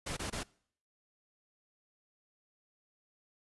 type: noise bursts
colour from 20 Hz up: pink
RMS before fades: -38 dBFS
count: 3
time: 0.06-0.434 s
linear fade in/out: 10 ms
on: 110 ms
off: 22 ms
effects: noise-tail reverb RT60 0.6 s tail -24 dB re dry + resampled to 24000 Hz